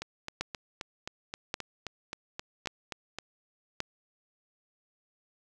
two click trains, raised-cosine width 0.2 ms, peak -14 / -19 dBFS, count 4 / 13, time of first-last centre 0.41-3.804 / 0.02-3.186 s, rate 0.884 / 3.79 Hz, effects none

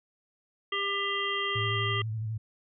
harmonic tone, 398.5 Hz, G4, 28 cents sharp, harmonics 1 / 3 / 5 / 7 / 8, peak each -36 / -33 / -33 / -36 / -34 dBFS, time 0.72-2.02 s, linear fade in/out 5 ms
sine tone with vibrato, 110 Hz, A2, in tune, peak -30 dBFS, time 1.55-2.38 s, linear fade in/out 10 ms, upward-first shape square, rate 12 Hz, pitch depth 37 cents each way
effects none

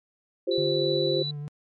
sine chord, F suspended second, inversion none, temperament equal, 349.2 / 392 / 523.3 Hz, F4 / G4 / C5, 0 / 0 / 0 cents, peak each -27 dBFS, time 0.47-1.23 s, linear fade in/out 10 ms
sine tone, 3959 Hz, B7, 3 cents sharp, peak -29 dBFS, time 0.51-1.31 s, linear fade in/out 5 ms
triangle tone with vibrato, 146.83 Hz, D3, in tune, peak -30 dBFS, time 0.58-1.48 s, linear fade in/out 0 ms, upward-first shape sine, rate 7.1 Hz, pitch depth 20 cents each way
effects MP3 48 kbps

